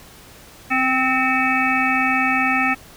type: harmonic tone with a mistuned harmonic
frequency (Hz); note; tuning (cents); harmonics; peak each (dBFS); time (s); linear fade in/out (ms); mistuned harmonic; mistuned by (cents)
260; C4; -11; 1 / 3 / 5 / 7 / 9 / 10; -23 / -23 / -23 / -23 / -23 / -23; 0.7-2.75; 20; 9; -62
effects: pink hiss -44 dBFS RMS until 2.96 s